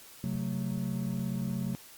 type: chord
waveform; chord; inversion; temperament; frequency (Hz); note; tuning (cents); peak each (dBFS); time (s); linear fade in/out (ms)
triangle; F# diminished; second; just; 133.2 / 185 / 222; C3 / F#3 / A3; +31 / 0 / +16; -33 / -32 / -34; 0.24-1.75; 0
effects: white hiss -52 dBFS RMS until 1.97 s + Opus 48 kbps